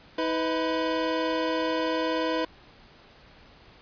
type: tone pair together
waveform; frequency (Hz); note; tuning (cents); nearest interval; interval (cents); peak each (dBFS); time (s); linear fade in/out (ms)
25% pulse; 319.4 / 499.4; D#4 / B4; +45 / +19; minor sixth; 774; -24; 0.18-2.45; 5
effects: pink hiss -53 dBFS RMS until 3.81 s + resampled to 11025 Hz

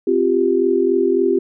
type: chord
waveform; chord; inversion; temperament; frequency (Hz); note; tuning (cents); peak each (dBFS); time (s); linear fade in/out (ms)
sine; C suspended fourth; none; just; 261.6 / 348.8 / 392.4; C4 / F4 / G4; 0 / -2 / +2; -21 / -17 / -16; 0.07-1.39; 5
effects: none

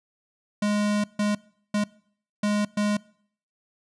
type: tone bursts at uneven times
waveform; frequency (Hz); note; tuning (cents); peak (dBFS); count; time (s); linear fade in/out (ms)
square; 207.7; G#3; 0; -22; 5; 0.62-1.04 / 1.19-1.35 / 1.74-1.84 / 2.43-2.65 / 2.77-2.97; 5
effects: noise-tail reverb RT60 0.6 s tail -23 dB re dry + resampled to 22050 Hz

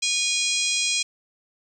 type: harmonic tone with a mistuned harmonic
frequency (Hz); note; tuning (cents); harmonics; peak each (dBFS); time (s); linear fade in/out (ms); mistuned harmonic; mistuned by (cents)
818; G#5; -26; 3 / 4 / 5 / 6 / 7 / 8 / 9 / 10; -27 / -28 / -29 / -30 / -30 / -31 / -32 / -32; 0.02-1.03; 10; 6; +45
effects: 9-bit

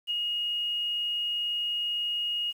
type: tone with ADSR envelope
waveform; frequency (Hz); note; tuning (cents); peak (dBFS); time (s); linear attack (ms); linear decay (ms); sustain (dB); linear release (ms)
sine; 2871; F7; +47; -25; 0.07-2.53; 36; 9; -2; 33
effects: 9-bit

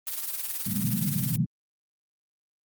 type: noise with tremolo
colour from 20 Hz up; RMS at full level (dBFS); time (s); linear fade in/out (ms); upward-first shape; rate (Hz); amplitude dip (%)
blue; -29; 0.07-1.36; 0; triangle; 19; 70
type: band-pass noise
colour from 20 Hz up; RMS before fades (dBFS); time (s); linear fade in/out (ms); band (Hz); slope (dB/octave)
pink; -28; 0.66-1.46; 10; 120 to 220; 48
effects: Opus 32 kbps

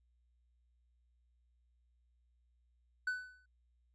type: tone with exponential decay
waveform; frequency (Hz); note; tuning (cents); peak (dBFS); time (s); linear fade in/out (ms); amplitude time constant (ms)
triangle; 1499; F#6; +22; -29; 3.07-3.46; 5; 83
effects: added 60 Hz sine -70 dBFS peak until 3.94 s + resampled to 22050 Hz

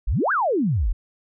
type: exponential two-way sweep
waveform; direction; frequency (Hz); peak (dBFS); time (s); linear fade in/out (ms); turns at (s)
sine; up then down; 36.07 to 1681 to 36.07; -18; 0.07-0.93; 10; 0.32
effects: none

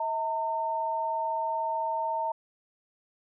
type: tone pair together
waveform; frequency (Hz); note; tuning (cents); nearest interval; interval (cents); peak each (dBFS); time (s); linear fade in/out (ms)
sine; 642.8 / 909; E5 / A#5; -44 / -44; tritone; 600; -33 / -28; 0-2.32; 5
effects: none

